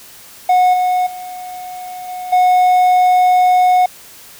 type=tone with level steps; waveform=triangle; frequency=730 Hz; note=F#5; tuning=24 cents flat; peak=-6 / -10 / -24 / -21 / -6 dBFS; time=0.49-3.86 s; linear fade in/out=5 ms; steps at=0.73 / 1.06 / 2.08 / 2.32 s; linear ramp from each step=10 ms; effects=white hiss -39 dBFS RMS until 4.39 s